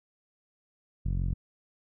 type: tone with low-pass filter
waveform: sawtooth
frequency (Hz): 45.2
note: F#1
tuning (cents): -40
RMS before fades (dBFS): -29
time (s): 1.05-1.34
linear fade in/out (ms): 10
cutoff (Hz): 150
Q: 1.5
effects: none